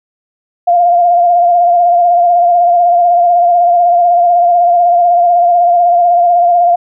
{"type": "tone with vibrato", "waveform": "sine", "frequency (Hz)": 698.5, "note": "F5", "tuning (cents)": 0, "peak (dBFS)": -5, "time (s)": [0.67, 6.76], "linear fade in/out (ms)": 10, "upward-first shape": "sine", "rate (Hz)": 16, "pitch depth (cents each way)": 38, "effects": []}